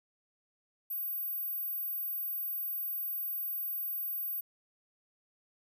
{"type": "tone", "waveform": "sine", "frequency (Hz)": 14420, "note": "A9", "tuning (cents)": 41, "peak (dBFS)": -33, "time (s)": [0.9, 4.41], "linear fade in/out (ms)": 10, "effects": []}